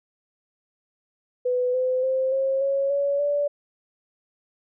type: tone with pitch steps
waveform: sine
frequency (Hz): 498.2 / 510.7 / 523.6 / 536.7 / 550.2 / 564.1 / 578.3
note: B4 / C5 / C5 / C5 / C#5 / C#5 / D5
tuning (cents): +15 / -42 / +1 / +44 / -13 / +30 / -27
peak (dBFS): -20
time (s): 1.45-3.48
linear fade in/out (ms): 10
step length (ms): 290
effects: none